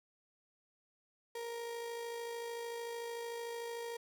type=tone with amplitude modulation; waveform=35% pulse; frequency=467.8 Hz; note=A#4; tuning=6 cents sharp; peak=-37 dBFS; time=1.35-3.97 s; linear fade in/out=5 ms; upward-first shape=sine; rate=53.4 Hz; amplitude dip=35%; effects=none